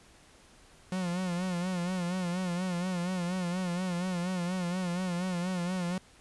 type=tone with vibrato; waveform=45% pulse; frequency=179.6 Hz; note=F3; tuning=49 cents sharp; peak=-30 dBFS; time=0.92-5.98 s; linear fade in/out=2 ms; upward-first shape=sine; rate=4.2 Hz; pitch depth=74 cents each way; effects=pink hiss -58 dBFS RMS until 6.2 s + resampled to 24000 Hz